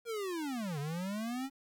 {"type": "linear two-way sweep", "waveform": "square", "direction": "down then up", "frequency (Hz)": [476.8, 138.59, 276.2], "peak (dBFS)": -36, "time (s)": [0.05, 1.5], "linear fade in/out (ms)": 50, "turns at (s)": 0.79, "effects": ["11-bit"]}